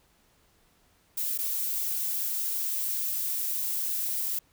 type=noise with dropouts; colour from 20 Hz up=violet; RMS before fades=-30 dBFS; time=1.17-4.39 s; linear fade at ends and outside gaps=5 ms; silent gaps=1.378-1.386 s; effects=pink hiss -65 dBFS RMS until 4.52 s